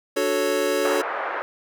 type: chord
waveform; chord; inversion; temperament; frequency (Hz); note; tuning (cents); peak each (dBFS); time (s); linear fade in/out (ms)
square; D major seventh; none; equal; 293.7 / 370 / 440 / 554.4; D4 / F#4 / A4 / C#5; 0 / 0 / 0 / 0; -30 / -27 / -26 / -25; 0.16-1.02; 10
type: band-pass noise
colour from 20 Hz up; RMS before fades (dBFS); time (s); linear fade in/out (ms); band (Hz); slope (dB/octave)
white; -28; 0.85-1.42; 0; 440 to 1600; 24
effects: none